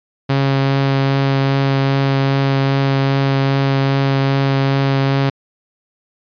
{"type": "tone with vibrato", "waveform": "sawtooth", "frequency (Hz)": 136.7, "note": "C#3", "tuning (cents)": -24, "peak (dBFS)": -9, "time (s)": [0.29, 5.3], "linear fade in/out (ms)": 10, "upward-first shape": "triangle", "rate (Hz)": 2.5, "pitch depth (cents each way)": 10, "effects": ["resampled to 11025 Hz"]}